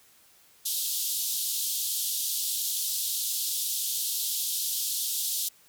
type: band-pass noise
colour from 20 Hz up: white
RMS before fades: -30 dBFS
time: 0.65-5.49 s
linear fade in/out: 10 ms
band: 3200 to 16000 Hz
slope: 48 dB/octave
effects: white hiss -59 dBFS RMS until 5.68 s